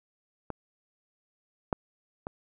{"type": "clicks", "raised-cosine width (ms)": 1, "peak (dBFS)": [-20, -12, -21], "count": 3, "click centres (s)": [0.503, 1.728, 2.269], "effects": []}